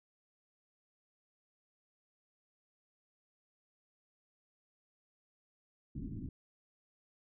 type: low-pass noise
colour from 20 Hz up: white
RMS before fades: -42 dBFS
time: 5.95-6.29 s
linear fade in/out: 5 ms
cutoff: 290 Hz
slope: 48 dB/octave
effects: none